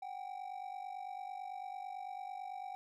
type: ring-modulated tone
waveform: triangle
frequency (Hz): 769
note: G5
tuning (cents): -33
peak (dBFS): -37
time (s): 0.02-2.75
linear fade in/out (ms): 0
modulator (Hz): 24.5
effects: none